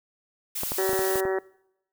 blue noise, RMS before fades -31 dBFS, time 0.55-1.21 s, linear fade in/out 10 ms
clicks, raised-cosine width 1 ms, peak -17 dBFS, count 7, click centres 0.634 / 0.719 / 0.893 / 0.932 / 0.992 / 1.157 / 1.253 s
harmonic tone, 190.2 Hz, F#3, 48 cents sharp, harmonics 2 / 3 / 4 / 5 / 6 / 7 / 8 / 9 / 10, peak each -24 / -33 / -35 / -39 / -44 / -41 / -43 / -39 / -39 dBFS, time 0.78-1.39 s, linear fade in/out 5 ms
effects noise-tail reverb RT60 0.8 s tail -23 dB re dry

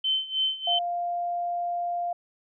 sine tone with tremolo, 3077 Hz, G7, 33 cents flat, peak -21 dBFS, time 0.04-0.79 s, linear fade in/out 5 ms, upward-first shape sine, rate 3.2 Hz, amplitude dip 85%
sine tone, 698.5 Hz, F5, in tune, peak -26 dBFS, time 0.67-2.13 s, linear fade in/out 5 ms
effects none

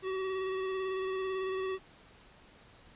square tone with vibrato, 378.9 Hz, F#4, 41 cents sharp, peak -33 dBFS, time 0.02-1.79 s, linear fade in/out 50 ms, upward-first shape square, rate 18 Hz, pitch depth 16 cents each way, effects pink hiss -58 dBFS RMS until 2.95 s + resampled to 8000 Hz

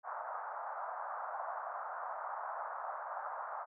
pink band-pass noise, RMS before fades -42 dBFS, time 0.03-3.66 s, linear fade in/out 50 ms, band 650 to 1400 Hz, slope 48 dB/octave, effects none

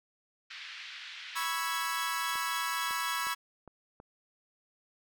pink band-pass noise, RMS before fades -45 dBFS, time 0.5-1.46 s, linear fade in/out 10 ms, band 1700 to 4200 Hz, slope 24 dB/octave
sawtooth chord, C# minor seventh, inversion third, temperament equal with one note detuned, 983.2 / 1108.7 / 1318.5 / 1661.2 Hz, B5 / C#6 / E6 / G#6, -8 / 0 / 0 / 0 cents, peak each -33 dBFS, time 1.35-3.35 s, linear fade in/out 20 ms
clicks, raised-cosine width 1 ms, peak -35 dBFS, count 5, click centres 2.356 / 2.909 / 3.269 / 3.677 / 4.001 s
effects none

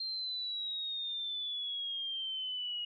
sine exponential sweep, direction down, 4186 to 2886 Hz, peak -35 dBFS, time 0-2.85 s, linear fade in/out 5 ms, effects none

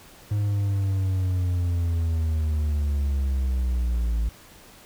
triangle linear sweep, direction down, 104.3 to 54.7 Hz, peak -19 dBFS, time 0.31-4.29 s, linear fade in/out 5 ms, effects pink hiss -49 dBFS RMS until 4.85 s

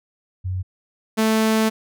sine / sawtooth tone pair in turn, 92.5 / 220 Hz, F#2 / A3, 0 / 0 cents, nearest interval octave + minor third, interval 1500 cents, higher second, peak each -22 / -12 dBFS, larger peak second, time 0.44-0.63 / 1.17-1.7 s, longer second, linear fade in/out 20 ms, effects none

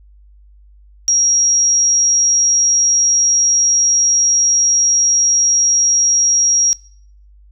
sine tone, 5650 Hz, F8, 19 cents sharp, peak -10 dBFS, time 1.08-6.73 s, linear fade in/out 0 ms, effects noise-tail reverb RT60 0.6 s tail -22 dB re dry + added 50 Hz sine -42 dBFS peak until 7.51 s

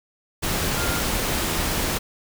sine tone in noise, 1403 Hz, F6, 8 cents sharp, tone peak -30 dBFS, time 0.76-1.01 s, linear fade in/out 20 ms, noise pink, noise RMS -24 dBFS, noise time 0.42-1.99 s, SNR -9 dB, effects none

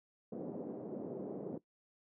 white band-pass noise, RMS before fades -43 dBFS, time 0.32-1.58 s, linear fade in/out 5 ms, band 170 to 480 Hz, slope 24 dB/octave, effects noise-tail reverb RT60 0.1 s tail -17 dB re dry

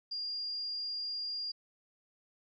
sine tone, 4812 Hz, D8, 41 cents sharp, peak -35 dBFS, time 0.11-1.52 s, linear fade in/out 10 ms, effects none

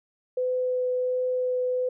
sine tone with vibrato, 504 Hz, B4, 35 cents sharp, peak -23 dBFS, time 0.37-1.89 s, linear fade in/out 5 ms, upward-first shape triangle, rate 1.4 Hz, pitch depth 8 cents each way, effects none

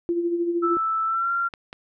sine tone with tremolo, 343.4 Hz, F4, 29 cents flat, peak -19 dBFS, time 0.09-0.77 s, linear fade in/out 0 ms, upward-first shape sine, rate 13 Hz, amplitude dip 50%
sine tone with pitch glide, 1318.5 to 1379.3 Hz, E6 to F6, 0 to -22 cents, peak -21 dBFS, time 0.62-1.49 s, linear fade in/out 20 ms, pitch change +78 cents, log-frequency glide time 1.05-1.31 s
clicks, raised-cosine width 0.3 ms, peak -21 dBFS, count 2, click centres 1.538 / 1.729 s
effects none

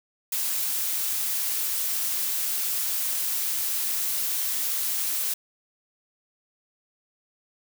blue noise, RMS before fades -27 dBFS, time 0.32-5.34 s, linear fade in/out 5 ms, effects none

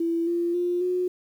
sine tone with pitch steps, 334.5 / 343.5 / 352.8 / 362.3 Hz, E4 / F4 / F4 / F#4, +25 / -29 / +18 / -36 cents, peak -22 dBFS, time 0-1.08 s, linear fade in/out 5 ms, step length 270 ms, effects 9-bit

